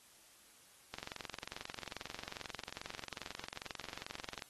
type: click train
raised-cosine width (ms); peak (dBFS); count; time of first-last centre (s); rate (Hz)
0.2; -25; 79; 0.94-4.422; 22.4
effects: white hiss -63 dBFS RMS until 4.49 s + AAC 32 kbps